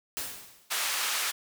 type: noise with exponential decay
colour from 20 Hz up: white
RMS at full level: -32 dBFS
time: 0.17-0.82 s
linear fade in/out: 0 ms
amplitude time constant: 140 ms
type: band-pass noise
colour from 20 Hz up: pink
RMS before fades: -30 dBFS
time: 0.7-1.32 s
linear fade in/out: 20 ms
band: 1300 to 16000 Hz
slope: 12 dB/octave
effects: none